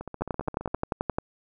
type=two click trains; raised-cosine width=1 ms; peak=-22 / -12 dBFS; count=12 / 12; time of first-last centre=0.01-0.743 / 0.22-1.185 s; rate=15 / 11.4 Hz; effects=none